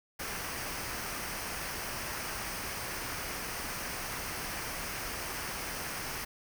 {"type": "noise with comb filter", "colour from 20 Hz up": "pink", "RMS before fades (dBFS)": -38, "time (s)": [0.19, 6.25], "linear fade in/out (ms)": 10, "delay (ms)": 0.27, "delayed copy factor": -0.5, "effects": []}